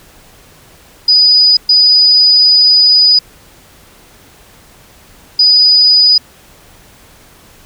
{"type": "tone bursts at uneven times", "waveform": "sine", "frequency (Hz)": 4958, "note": "D#8", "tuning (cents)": -7, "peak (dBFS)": -4, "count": 3, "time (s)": [[1.08, 1.57], [1.69, 3.19], [5.39, 6.18]], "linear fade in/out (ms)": 5, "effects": ["pink hiss -42 dBFS RMS until 7.65 s"]}